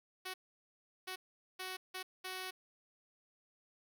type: tone bursts at uneven times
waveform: 5% pulse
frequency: 372.7 Hz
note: F#4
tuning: 13 cents sharp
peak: -30 dBFS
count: 5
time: 0.25-0.34 / 1.07-1.16 / 1.59-1.77 / 1.94-2.03 / 2.24-2.51 s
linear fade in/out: 10 ms
effects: none